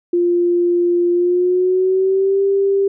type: tone with pitch glide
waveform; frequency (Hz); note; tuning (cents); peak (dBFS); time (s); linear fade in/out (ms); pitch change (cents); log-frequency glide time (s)
sine; 349.2 to 394.2; F4 to G4; 0 to +10; -12; 0.13-2.88; 5; +210; 1.12-2.42
effects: none